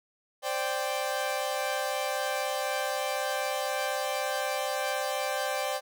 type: chord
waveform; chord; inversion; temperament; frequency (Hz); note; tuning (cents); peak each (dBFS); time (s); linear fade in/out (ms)
sawtooth; C suspended second; none; equal; 523.3 / 587.3 / 784; C5 / D5 / G5; 0 / 0 / 0; -30 / -29 / -29; 0.42-5.81; 50
effects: none